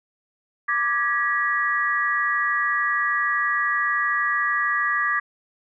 sine chord, G# diminished, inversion second, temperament equal with one note detuned, 1174.7 / 1661.2 / 1928.2 Hz, D6 / G#6 / B6, 0 / 0 / -42 cents, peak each -24 dBFS, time 0.68-5.2 s, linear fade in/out 10 ms, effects none

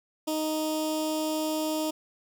15% pulse tone with notch filter, 311.1 Hz, D#4, in tune, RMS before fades -29 dBFS, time 0.27-1.91 s, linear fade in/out 10 ms, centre 1600 Hz, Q 0.55, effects none

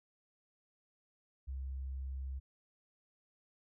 sine tone, 66.5 Hz, C2, 29 cents sharp, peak -38 dBFS, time 1.47-2.4 s, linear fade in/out 20 ms, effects none

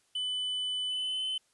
triangle tone with pitch glide, 3000 to 3045 Hz, F#7 to F#7, +23 to +49 cents, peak -29 dBFS, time 0.15-1.38 s, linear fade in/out 5 ms, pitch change +26 cents, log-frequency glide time 0.88-1.25 s, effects white hiss -70 dBFS RMS until 1.53 s + resampled to 24000 Hz

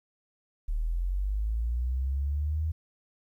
sine linear sweep, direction up, 36.62 to 80.4 Hz, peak -26 dBFS, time 0.68-2.72 s, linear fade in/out 10 ms, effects 11-bit

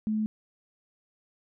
sine tone, 215.7 Hz, A3, 34 cents flat, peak -25 dBFS, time 0.07-0.26 s, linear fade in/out 0 ms, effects none

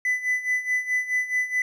triangle tone with tremolo, 2000 Hz, B6, 21 cents sharp, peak -17 dBFS, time 0.05-1.62 s, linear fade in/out 2 ms, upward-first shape sine, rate 4.7 Hz, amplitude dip 80%, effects tanh soft clip ceiling -13 dBFS

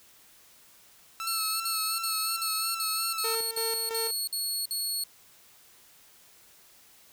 sawtooth tone with vibrato, 1318.5 Hz, E6, in tune, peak -29 dBFS, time 1.2-3.35 s, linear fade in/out 0 ms, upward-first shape sine, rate 2.8 Hz, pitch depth 35 cents each way
20% pulse tone bursts, 4357 Hz, C#8, 31 cents flat, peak -23 dBFS, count 10, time 1.27-5.038 s, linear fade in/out 2 ms, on 330 ms, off 52 ms
sawtooth tone with tremolo, 452.8 Hz, A4, 50 cents sharp, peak -27 dBFS, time 3.24-4.11 s, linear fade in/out 5 ms, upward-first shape square, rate 3 Hz, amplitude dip 60%
effects white hiss -57 dBFS RMS until 7.12 s

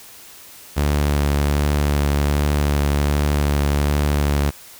sawtooth tone with vibrato, 72.5 Hz, D2, 22 cents flat, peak -12 dBFS, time 0.76-4.51 s, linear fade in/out 20 ms, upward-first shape triangle, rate 1.3 Hz, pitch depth 21 cents each way, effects white hiss -42 dBFS RMS until 4.79 s

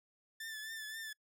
sawtooth tone with vibrato, 1760 Hz, A6, in tune, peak -39 dBFS, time 0.4-1.13 s, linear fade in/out 5 ms, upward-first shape triangle, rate 3.8 Hz, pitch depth 52 cents each way, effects noise-tail reverb RT60 0.1 s tail -26 dB re dry

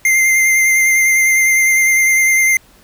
square tone with vibrato, 2093 Hz, C7, in tune, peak -10 dBFS, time 0.05-2.57 s, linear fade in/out 2 ms, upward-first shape sine, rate 9.9 Hz, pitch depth 17 cents each way, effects pink hiss -48 dBFS RMS until 2.83 s

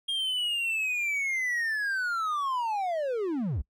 triangle linear sweep, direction down, 3243 to 49 Hz, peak -25 dBFS, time 0.08-3.62 s, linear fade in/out 10 ms, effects noise-tail reverb RT60 0.1 s tail -25 dB re dry

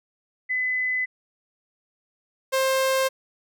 sine / sawtooth tone pair in turn, 2013 / 529.2 Hz, B6 / C5, +33 / +20 cents, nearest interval octave + major seventh, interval 2313 cents, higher first, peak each -22 / -16 dBFS, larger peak second, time 0.49-1.06 / 2.52-3.09 s, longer neither, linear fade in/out 20 ms, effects none

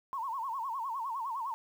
sine tone with vibrato, 995 Hz, B5, 13 cents sharp, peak -33 dBFS, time 0.13-1.54 s, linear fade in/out 0 ms, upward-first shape sine, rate 9.8 Hz, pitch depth 200 cents each way, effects 10-bit

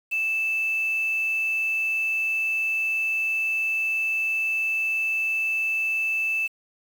sine tone with quantisation, 2637 Hz, E7, in tune, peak -22 dBFS, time 0.11-6.48 s, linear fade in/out 20 ms, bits 7, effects none

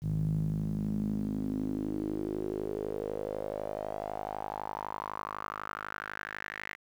sawtooth tone with band-pass filter sweep, 52 Hz, G#1, 3 cents sharp, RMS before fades -35 dBFS, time 0.01-6.77 s, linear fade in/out 50 ms, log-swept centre 140 to 2000 Hz, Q 5.2, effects 10-bit

